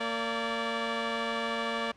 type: tone pair together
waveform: 10% pulse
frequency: 229 / 579 Hz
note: A#3 / D5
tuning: -31 / -25 cents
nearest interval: octave + major third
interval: 1606 cents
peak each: -24 dBFS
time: 0-1.92 s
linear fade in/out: 10 ms
effects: pink hiss -59 dBFS RMS until 1.96 s + low-pass 4000 Hz 12 dB/octave